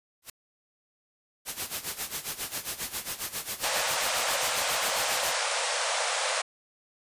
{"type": "noise with exponential growth", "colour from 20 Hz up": "white", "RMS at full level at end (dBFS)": -34, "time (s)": [0.22, 0.3], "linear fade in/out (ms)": 5, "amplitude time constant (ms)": 17}
{"type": "noise with tremolo", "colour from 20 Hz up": "white", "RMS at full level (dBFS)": -31, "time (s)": [1.45, 5.36], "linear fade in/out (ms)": 50, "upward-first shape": "sine", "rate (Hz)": 7.4, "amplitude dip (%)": 80}
{"type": "band-pass noise", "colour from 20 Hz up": "pink", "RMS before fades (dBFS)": -29, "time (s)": [3.63, 6.42], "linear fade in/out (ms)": 10, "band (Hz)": [490, 9700], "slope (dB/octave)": 96}
{"effects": ["resampled to 32000 Hz"]}